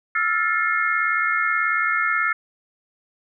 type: chord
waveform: sine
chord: F major seventh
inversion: third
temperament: equal with one note detuned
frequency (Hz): 1318.5 / 1396.9 / 1760 / 2147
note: E6 / F6 / A6 / C7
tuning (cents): 0 / 0 / 0 / +44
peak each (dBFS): -24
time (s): 0.15-2.33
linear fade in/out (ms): 5
effects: none